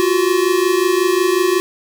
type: tone pair together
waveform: square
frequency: 349.2 / 374.7 Hz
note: F4 / F#4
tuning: 0 / +22 cents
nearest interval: minor second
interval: 122 cents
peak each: -17 / -16 dBFS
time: 0-1.6 s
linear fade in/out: 0 ms
effects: none